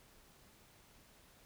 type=silence; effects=pink hiss -64 dBFS RMS until 1.45 s